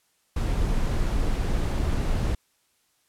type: noise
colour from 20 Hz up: brown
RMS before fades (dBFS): -24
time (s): 0.36-2.35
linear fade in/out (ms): 5
effects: white hiss -68 dBFS RMS until 3.08 s + low-pass 12000 Hz 12 dB/octave